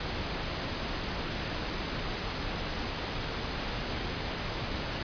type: noise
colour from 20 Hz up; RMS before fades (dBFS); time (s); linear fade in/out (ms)
pink; -34; 0-5.03; 5
effects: resampled to 11025 Hz